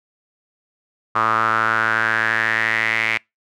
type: tone with band-pass filter sweep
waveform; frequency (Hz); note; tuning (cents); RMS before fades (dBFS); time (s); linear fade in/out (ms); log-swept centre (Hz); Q
sawtooth; 111.6; A2; +25; -19; 1.15-3.18; 10; 1200 to 2200; 6.2
effects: noise-tail reverb RT60 0.2 s tail -26 dB re dry